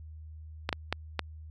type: clicks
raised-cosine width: 0.3 ms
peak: -12 dBFS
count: 4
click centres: 0.691 / 0.728 / 0.926 / 1.193 s
effects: added 78 Hz sine -43 dBFS peak until 1.5 s